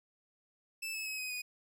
sawtooth tone with pitch steps, 2637 / 2596 / 2556 / 2516 / 2478 Hz, E7 / E7 / D#7 / D#7 / D#7, 0 / -27 / +46 / +19 / -8 cents, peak -34 dBFS, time 0.82-1.42 s, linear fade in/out 10 ms, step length 120 ms, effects none

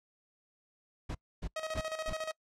brown noise bursts, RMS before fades -36 dBFS, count 4, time 1.09-2.136 s, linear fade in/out 10 ms, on 59 ms, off 270 ms
sawtooth tone with tremolo, 633 Hz, D#5, 30 cents sharp, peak -30 dBFS, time 1.56-2.32 s, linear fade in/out 5 ms, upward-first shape square, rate 14 Hz, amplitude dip 65%
effects noise-tail reverb RT60 0.1 s tail -25 dB re dry + low-pass 8000 Hz 12 dB/octave

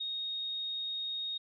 sine tone, 3729 Hz, A#7, in tune, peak -34 dBFS, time 0-1.38 s, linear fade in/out 10 ms, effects none

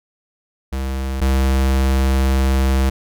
square tone pair in turn, 66.4 / 66.4 Hz, C2 / C2, +26 / +26 cents, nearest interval unison, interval 0 cents, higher neither, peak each -21 / -14 dBFS, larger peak second, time 0.72-1.21 / 1.21-2.9 s, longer second, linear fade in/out 10 ms, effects none

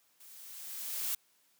blue noise with level ramp, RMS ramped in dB -55 to -33 dBFS, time 0.2-1.15 s, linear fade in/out 5 ms, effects white hiss -70 dBFS RMS until 1.59 s + high-pass 150 Hz 12 dB/octave

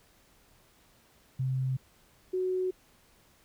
sine tone pair in turn, 130.81 / 370 Hz, C3 / F#4, 0 / 0 cents, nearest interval octave + tritone, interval 1800 cents, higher second, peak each -27 dBFS, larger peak neither, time 1.39-1.77 / 2.33-2.71 s, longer neither, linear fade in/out 10 ms, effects pink hiss -63 dBFS RMS until 3.44 s

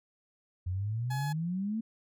sine exponential sweep, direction up, 87.31 to 229.3 Hz, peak -30 dBFS, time 0.66-1.81 s, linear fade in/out 10 ms
30% pulse tone, 846 Hz, G#5, 32 cents sharp, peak -34 dBFS, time 1.1-1.33 s, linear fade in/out 10 ms
effects none

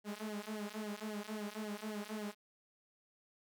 sawtooth tone with flanger, 211.4 Hz, G#3, 31 cents sharp, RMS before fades -43 dBFS, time 0.04-2.35 s, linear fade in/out 50 ms, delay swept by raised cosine 0.78 to 4.88 ms, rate 3.7 Hz, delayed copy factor -1, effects none

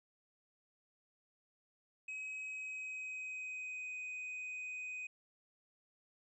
triangle tone with pitch glide, 2543 to 2502 Hz, D#7 to D#7, +37 to +9 cents, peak -40 dBFS, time 2.08-5.07 s, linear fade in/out 5 ms, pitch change -28 cents, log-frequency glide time 2.42-3.96 s, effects resampled to 22050 Hz

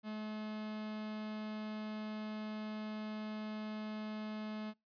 45% pulse tone, 214.5 Hz, A3, 44 cents flat, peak -40 dBFS, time 0.03-4.74 s, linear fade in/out 50 ms, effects noise-tail reverb RT60 0.2 s tail -26 dB re dry + resampled to 11025 Hz

